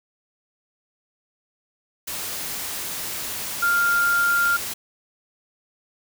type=tone in noise; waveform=sine; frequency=1396.9 Hz; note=F6; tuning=in tune; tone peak=-17 dBFS; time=3.62-4.57 s; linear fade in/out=10 ms; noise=white; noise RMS=-30 dBFS; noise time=2.07-4.74 s; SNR=+10 dB; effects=none